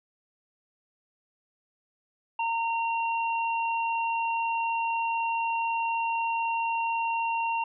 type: tone pair together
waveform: sine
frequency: 918.4 / 2752 Hz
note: A#5 / F7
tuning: -26 / -26 cents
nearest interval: octave + perfect fifth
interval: 1900 cents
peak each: -26 / -33 dBFS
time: 2.39-7.64 s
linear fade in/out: 5 ms
effects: none